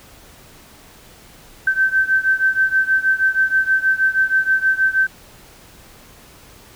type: beating tone pair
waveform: sine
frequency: 1546 / 1552.3 Hz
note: G6 / G6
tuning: -24 / -17 cents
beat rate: 6.3 Hz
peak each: -16 / -18 dBFS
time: 1.67-5.07 s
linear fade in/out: 5 ms
effects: pink hiss -45 dBFS RMS until 6.75 s